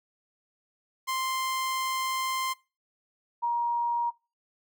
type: tone pair in turn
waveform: sawtooth / sine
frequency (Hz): 1046.5 / 946.4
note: C6 / A#5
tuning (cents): 0 / +26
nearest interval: major second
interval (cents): 174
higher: first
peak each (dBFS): -24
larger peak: neither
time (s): 1.07-2.54 / 3.42-4.11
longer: first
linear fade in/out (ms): 20
effects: noise-tail reverb RT60 0.3 s tail -23 dB re dry